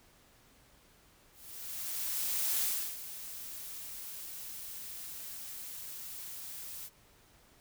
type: noise with ADSR envelope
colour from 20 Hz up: blue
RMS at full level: -31 dBFS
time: 1.32-6.9 s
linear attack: 1300 ms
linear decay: 330 ms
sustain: -13 dB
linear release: 48 ms
effects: pink hiss -63 dBFS RMS until 7.6 s